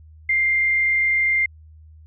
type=tone with frequency modulation; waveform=sine; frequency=2100 Hz; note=C7; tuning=6 cents sharp; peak=-16 dBFS; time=0.29-1.46 s; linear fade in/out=5 ms; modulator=32.4 Hz; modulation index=0.39; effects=added 78 Hz sine -43 dBFS peak until 2.06 s